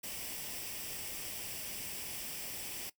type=noise with comb filter; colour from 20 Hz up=white; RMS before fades=-42 dBFS; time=0.03-2.9 s; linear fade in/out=10 ms; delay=0.37 ms; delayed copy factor=+0.55; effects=noise-tail reverb RT60 0.1 s tail -18 dB re dry